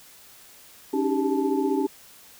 sine tone cluster, 278 / 308.5 / 387.6 / 402.7 / 871 Hz, C#4 / D#4 / G4 / G4 / A5, +5 / -15 / -20 / +47 / -18 cents, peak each -25 / -28 / -26 / -31 / -32 dBFS, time 0.93-1.87 s, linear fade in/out 10 ms, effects white hiss -50 dBFS RMS until 2.39 s

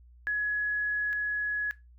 sine tone pair in turn, 1685 / 1685 Hz, G#6 / G#6, +25 / +25 cents, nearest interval unison, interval 0 cents, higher neither, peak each -26 / -27 dBFS, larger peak first, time 0.27-1.13 / 1.13-1.71 s, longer first, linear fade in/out 0 ms, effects noise-tail reverb RT60 0.2 s tail -18 dB re dry + added 60 Hz sine -52 dBFS peak until 1.98 s

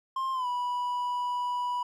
triangle tone with pitch glide, 1058 to 981.5 Hz, C6 to B5, +19 to -11 cents, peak -26 dBFS, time 0.16-1.83 s, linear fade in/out 5 ms, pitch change -130 cents, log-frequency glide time 0.33-0.47 s, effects none

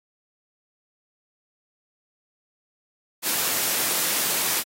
white high-pass noise, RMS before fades -24 dBFS, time 3.22-4.64 s, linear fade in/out 50 ms, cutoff 160 Hz, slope 12 dB/octave, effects AAC 48 kbps

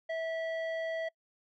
square tone with low-pass filter, 652 Hz, E5, 19 cents flat, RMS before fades -35 dBFS, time 0.09-1.09 s, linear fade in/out 10 ms, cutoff 2200 Hz, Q 1.2, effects noise-tail reverb RT60 0.1 s tail -26 dB re dry

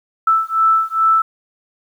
sine beating tone pair, 1318.5 / 1320.9 Hz, E6 / E6, 0 / +3 cents, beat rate 2.4 Hz, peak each -15 dBFS, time 0.27-1.22 s, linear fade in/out 5 ms, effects 8-bit

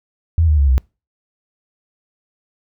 sine tone with pitch steps, 82.41 / 76.01 / 70.1 / 64.66 Hz, E2 / D#2 / C#2 / C2, 0 / -40 / +20 / -20 cents, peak -10 dBFS, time 0.38-0.78 s, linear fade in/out 0 ms, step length 100 ms, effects noise-tail reverb RT60 0.3 s tail -26 dB re dry

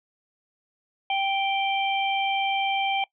harmonic tone, 784 Hz, G5, in tune, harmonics 1 / 3 / 4, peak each -24 / -29 / -30 dBFS, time 1.1-3.04 s, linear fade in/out 2 ms, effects noise-tail reverb RT60 0.1 s tail -23 dB re dry

